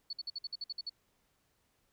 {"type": "tone bursts", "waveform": "sine", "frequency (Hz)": 4435, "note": "C#8", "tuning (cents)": 0, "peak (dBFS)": -36, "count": 10, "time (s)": [0.1, 0.896], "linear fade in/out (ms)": 5, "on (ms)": 31, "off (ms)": 54, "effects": ["pink hiss -75 dBFS RMS until 1.92 s"]}